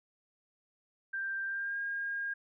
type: tone with pitch glide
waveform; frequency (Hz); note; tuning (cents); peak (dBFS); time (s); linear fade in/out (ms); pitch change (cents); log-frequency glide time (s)
sine; 1579 to 1619.6; G6 to G#6; +12 to -44; -33; 1.13-2.34; 10; +44; 1.47-1.78
effects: none